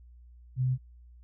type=tone; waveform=sine; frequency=128.3 Hz; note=C3; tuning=34 cents flat; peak=-24 dBFS; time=0.56-0.78 s; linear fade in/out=50 ms; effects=added 60 Hz sine -50 dBFS peak until 1.23 s